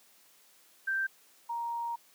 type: tone pair in turn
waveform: sine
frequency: 1568 / 936.7 Hz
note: G6 / A#5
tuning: 0 / +8 cents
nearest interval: major sixth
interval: 892 cents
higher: first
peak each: -28 / -32 dBFS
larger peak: first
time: 0.87-1.07 / 1.49-1.96 s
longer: second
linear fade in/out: 10 ms
effects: white hiss -62 dBFS RMS until 2.14 s + high-pass 200 Hz 12 dB/octave